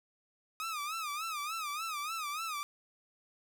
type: tone with vibrato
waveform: sawtooth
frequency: 1244.5 Hz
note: D#6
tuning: in tune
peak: -32 dBFS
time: 0.6-2.63 s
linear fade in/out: 0 ms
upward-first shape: sine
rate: 3.4 Hz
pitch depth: 130 cents each way
effects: none